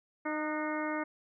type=harmonic tone with a mistuned harmonic; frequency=306.6 Hz; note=D#4; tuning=25 cents flat; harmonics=1 / 2 / 3 / 4 / 5 / 6 / 7; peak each=-35 / -38 / -40 / -41 / -42 / -43 / -43 dBFS; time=0.25-1.04 s; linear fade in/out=10 ms; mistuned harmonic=5; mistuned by=-52 cents; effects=none